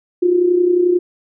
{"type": "tone with amplitude modulation", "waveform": "sine", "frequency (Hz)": 355.6, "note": "F4", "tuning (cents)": 31, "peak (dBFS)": -8, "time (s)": [0.22, 0.99], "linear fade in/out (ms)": 10, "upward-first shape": "sine", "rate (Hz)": 31.3, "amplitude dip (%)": 60, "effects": []}